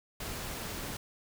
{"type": "noise", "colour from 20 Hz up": "pink", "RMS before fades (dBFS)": -39, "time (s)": [0.2, 0.97], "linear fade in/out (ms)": 5, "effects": []}